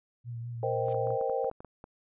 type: tone with vibrato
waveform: sine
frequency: 118 Hz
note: A#2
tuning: 22 cents sharp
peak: -35 dBFS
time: 0.24-1.18 s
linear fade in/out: 50 ms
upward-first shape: sine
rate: 5 Hz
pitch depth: 31 cents each way
type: chord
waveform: sine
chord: C minor seventh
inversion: third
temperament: equal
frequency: 466.2 / 523.3 / 622.3 / 784 Hz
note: Bb4 / C5 / Eb5 / G5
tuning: 0 / 0 / 0 / 0 cents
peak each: -32 / -31 / -37 / -34 dBFS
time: 0.63-1.5 s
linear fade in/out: 2 ms
type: noise with exponential growth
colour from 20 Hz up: white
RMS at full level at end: -47 dBFS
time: 0.77-0.93 s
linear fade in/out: 2 ms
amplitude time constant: 33 ms
type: clicks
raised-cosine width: 1 ms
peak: -31 dBFS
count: 11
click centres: 0.884 / 0.945 / 1.071 / 1.105 / 1.212 / 1.297 / 1.445 / 1.514 / 1.605 / 1.647 / 1.841 s
effects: resampled to 8000 Hz